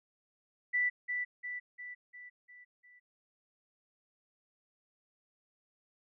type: tone with echo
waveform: sine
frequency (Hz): 1974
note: B6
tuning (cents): -1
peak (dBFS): -27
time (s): 0.73-0.9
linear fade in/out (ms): 20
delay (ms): 350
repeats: 6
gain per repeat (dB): -5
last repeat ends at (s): 3
effects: none